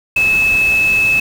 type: tone in noise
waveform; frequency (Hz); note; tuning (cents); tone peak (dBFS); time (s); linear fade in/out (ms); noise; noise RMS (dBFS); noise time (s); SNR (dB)
sine; 2600; E7; -24; -10; 0.16-1.2; 5; pink; -27; 0.16-1.2; +14
effects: none